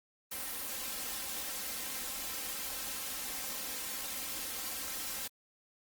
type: noise with comb filter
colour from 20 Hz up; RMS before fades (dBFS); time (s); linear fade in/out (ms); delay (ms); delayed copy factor
white; -39; 0.31-5.28; 10; 3.8; +0.85
effects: Opus 32 kbps